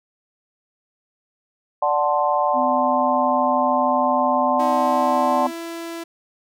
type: chord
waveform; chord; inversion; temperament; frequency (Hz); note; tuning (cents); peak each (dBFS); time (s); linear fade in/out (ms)
sine; D dominant seventh; none; equal; 587.3 / 740 / 880 / 1046.5; D5 / F#5 / A5 / C6; 0 / 0 / 0 / 0; -22; 1.82-5.47; 5
type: tone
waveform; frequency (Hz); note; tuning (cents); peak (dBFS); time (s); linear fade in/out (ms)
sine; 254.5; C4; -48; -24; 2.53-5.52; 50
type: tone with pitch glide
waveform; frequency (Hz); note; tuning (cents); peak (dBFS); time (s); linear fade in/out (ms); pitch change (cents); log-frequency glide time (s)
sawtooth; 320 to 334.4; D#4 to E4; +49 to +25; -25; 4.59-6.04; 10; +76; 4.74-5.59
effects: none